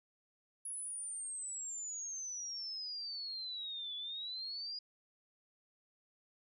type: exponential two-way sweep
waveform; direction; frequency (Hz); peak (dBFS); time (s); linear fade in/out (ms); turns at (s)
sine; down then up; 10548 to 3421 to 4910; -40; 0.65-4.79; 5; 3.96
effects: none